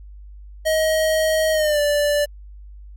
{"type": "tone with pitch glide", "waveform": "square", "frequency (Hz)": [631, 585.4], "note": ["D#5", "D5"], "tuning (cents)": [24, -6], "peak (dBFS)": -17, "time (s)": [0.65, 2.26], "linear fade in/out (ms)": 20, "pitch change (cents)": -130, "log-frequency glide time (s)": [1.52, 1.8], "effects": ["added 50 Hz sine -37 dBFS peak until 2.96 s", "AAC 64 kbps"]}